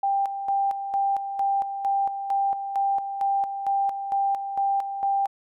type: tone with tremolo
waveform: sine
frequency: 791 Hz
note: G5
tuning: 15 cents sharp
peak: -20 dBFS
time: 0.03-5.27 s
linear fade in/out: 5 ms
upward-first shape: square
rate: 2.2 Hz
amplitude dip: 60%
effects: none